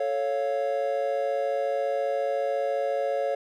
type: chord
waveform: triangle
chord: A augmented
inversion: none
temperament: equal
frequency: 440 / 554.4 / 698.5 Hz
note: A4 / C#5 / E#5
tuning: 0 / 0 / 0 cents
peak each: -30 / -24 / -29 dBFS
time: 0-3.35 s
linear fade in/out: 5 ms
effects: none